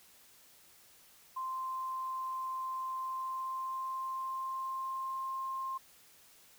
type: tone with pitch glide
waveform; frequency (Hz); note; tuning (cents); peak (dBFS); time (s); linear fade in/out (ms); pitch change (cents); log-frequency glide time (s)
sine; 1044 to 1059.2; C6 to C6; -4 to +21; -35; 1.36-5.78; 10; +25; 2.92-5.38
effects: white hiss -61 dBFS RMS until 6.58 s